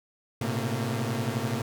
sawtooth tone cluster, 108.9 / 121.4 / 132.9 / 228.7 Hz, A2 / B2 / C3 / A#3, -17 / -29 / +27 / -33 cents, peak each -29 dBFS, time 0.41-1.62 s, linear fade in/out 5 ms, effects none

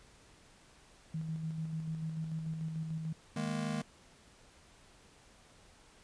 sine tone with tremolo, 159.7 Hz, D#3, 45 cents sharp, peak -34 dBFS, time 1.14-3.13 s, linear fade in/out 5 ms, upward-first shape square, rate 6.8 Hz, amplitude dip 35%
square chord, D# suspended fourth, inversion none, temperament just, 155.56 / 207.4 / 233.3 Hz, D#3 / G#3 / A#3, 0 / -2 / +2 cents, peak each -39 dBFS, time 3.36-3.82 s, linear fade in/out 5 ms
effects pink hiss -61 dBFS RMS until 6.03 s + resampled to 22050 Hz

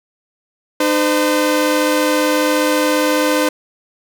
sawtooth tone pair together, 303.1 / 511.4 Hz, D#4 / C5, -45 / -40 cents, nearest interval major sixth, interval 905 cents, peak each -12 dBFS, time 0.8-3.49 s, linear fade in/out 5 ms, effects none

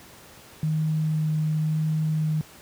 sine tone with vibrato, 155.56 Hz, D#3, in tune, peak -21 dBFS, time 0.63-2.41 s, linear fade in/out 0 ms, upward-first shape sine, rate 0.96 Hz, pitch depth 8 cents each way, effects pink hiss -48 dBFS RMS until 2.61 s + high-pass 80 Hz 12 dB/octave

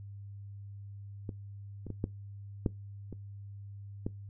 clicks, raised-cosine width 3 ms, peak -25 / -28 / -26 / -18 / -15 / -28 / -20 dBFS, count 7, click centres 1.292 / 1.867 / 1.903 / 2.041 / 2.662 / 3.127 / 4.065 s, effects noise-tail reverb RT60 0.2 s tail -21 dB re dry + added 100 Hz sine -43 dBFS peak until 4.29 s

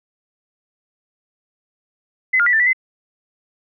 sine tone with pitch steps, 2032 / 1412 / 1959 / 1778 / 1959 / 2049 Hz, B6 / F6 / B6 / A6 / B6 / C7, +49 / +19 / -15 / +18 / -15 / -37 cents, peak -12 dBFS, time 2.33-2.732 s, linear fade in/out 10 ms, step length 67 ms, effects none

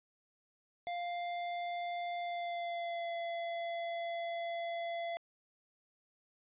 square tone with pitch glide, 698.5 to 680.6 Hz, F5 to F5, 0 to -45 cents, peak -37 dBFS, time 0.87-5.17 s, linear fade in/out 0 ms, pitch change -45 cents, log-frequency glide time 2.2-3.15 s, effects resampled to 8000 Hz

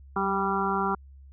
harmonic tone with a mistuned harmonic, 195.9 Hz, G3, 1 cent flat, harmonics 1 / 2 / 4 / 5 / 6 / 7, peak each -31 / -31 / -31 / -31 / -31 / -31 dBFS, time 0.16-0.95 s, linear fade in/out 5 ms, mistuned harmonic 1, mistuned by -30 cents, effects added 68 Hz sine -46 dBFS peak until 1.32 s

